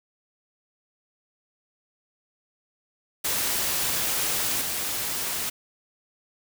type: noise with level steps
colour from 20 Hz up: white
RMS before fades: -26 / -29 dBFS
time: 3.24-5.5 s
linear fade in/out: 10 ms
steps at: 4.61 s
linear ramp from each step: 5 ms
effects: none